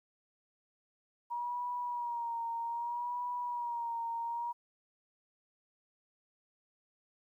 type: tone with vibrato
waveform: sine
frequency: 951 Hz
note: A#5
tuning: 34 cents sharp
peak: -34 dBFS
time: 1.3-4.53 s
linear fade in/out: 20 ms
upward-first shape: sine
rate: 0.63 Hz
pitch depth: 47 cents each way
effects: 12-bit